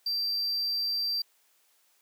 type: tone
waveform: triangle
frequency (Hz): 4699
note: D8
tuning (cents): 0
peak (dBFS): -26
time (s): 0.06-1.22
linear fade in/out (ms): 5
effects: white hiss -67 dBFS RMS until 2.01 s + high-pass 400 Hz 12 dB/octave